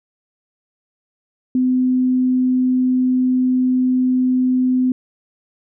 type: tone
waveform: sine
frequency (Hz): 254.6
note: C4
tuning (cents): -47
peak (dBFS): -13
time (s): 1.55-4.92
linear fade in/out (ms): 2
effects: none